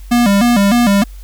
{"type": "tone with vibrato", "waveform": "square", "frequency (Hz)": 218.9, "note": "A3", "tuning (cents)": -9, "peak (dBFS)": -9, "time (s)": [0.11, 1.04], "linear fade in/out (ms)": 10, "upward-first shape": "square", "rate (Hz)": 3.3, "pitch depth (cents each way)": 160, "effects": ["added 47 Hz sine -29 dBFS peak until 1.23 s", "white hiss -47 dBFS RMS until 1.23 s"]}